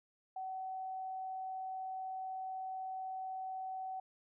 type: tone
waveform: sine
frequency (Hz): 756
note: F#5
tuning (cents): +37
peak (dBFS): -39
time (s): 0.36-4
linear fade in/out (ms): 5
effects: none